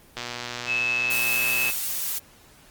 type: click train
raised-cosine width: 0.2 ms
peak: -14 dBFS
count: 186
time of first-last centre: 0.17-1.699 s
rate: 121 Hz
type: tone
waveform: sine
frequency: 2600 Hz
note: E7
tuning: 24 cents flat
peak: -22 dBFS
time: 0.66-1.73 s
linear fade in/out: 50 ms
type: noise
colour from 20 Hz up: blue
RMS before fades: -28 dBFS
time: 1.1-2.19 s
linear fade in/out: 10 ms
effects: pink hiss -53 dBFS RMS until 2.7 s + Opus 24 kbps